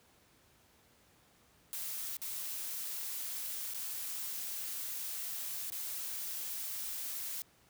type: noise with dropouts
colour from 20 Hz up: blue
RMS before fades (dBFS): -40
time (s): 1.73-7.42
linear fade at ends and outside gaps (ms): 0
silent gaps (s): 2.168-2.217 / 3.737-3.745 / 5.701-5.721
effects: pink hiss -66 dBFS RMS until 7.69 s + high-pass 60 Hz 12 dB/octave